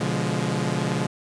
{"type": "chord", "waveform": "sawtooth", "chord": "B diminished seventh", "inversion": "none", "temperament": "equal with one note detuned", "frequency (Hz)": [123.47, 144.14, 174.61, 207.7], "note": ["B2", "D3", "F3", "Ab3"], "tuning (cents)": [0, -32, 0, 0], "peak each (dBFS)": [-25, -24, -24, -25], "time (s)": [0, 1.07], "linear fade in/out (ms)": 10, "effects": ["resampled to 22050 Hz"]}